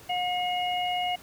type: harmonic tone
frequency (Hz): 720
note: F#5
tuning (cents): -47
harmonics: 1 / 3 / 4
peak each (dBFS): -27 / -35 / -32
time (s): 0.09-1.16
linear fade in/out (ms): 10
effects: pink hiss -50 dBFS RMS until 1.22 s + high-pass 60 Hz 12 dB/octave